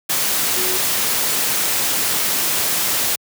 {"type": "tone in noise", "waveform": "sine", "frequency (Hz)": 370, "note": "F#4", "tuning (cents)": 0, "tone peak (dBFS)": -27, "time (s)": [0.56, 0.78], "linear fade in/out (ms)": 10, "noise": "white", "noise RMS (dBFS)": -19, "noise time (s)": [0.09, 3.16], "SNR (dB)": -11, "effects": ["high-pass 100 Hz 12 dB/octave"]}